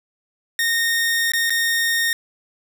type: tone with dropouts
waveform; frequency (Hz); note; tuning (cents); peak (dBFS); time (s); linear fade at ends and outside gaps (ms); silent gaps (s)
sawtooth; 1845; A#6; -18; -14; 0.59-2.13; 1; 1.319-1.335 / 1.497-1.504
effects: none